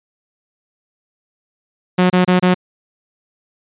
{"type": "tone bursts", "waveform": "sawtooth", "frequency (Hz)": 181.7, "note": "F#3", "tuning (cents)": -31, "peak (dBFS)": -6, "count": 4, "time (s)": [1.98, 2.544], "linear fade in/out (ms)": 10, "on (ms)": 120, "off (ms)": 28, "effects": ["resampled to 8000 Hz"]}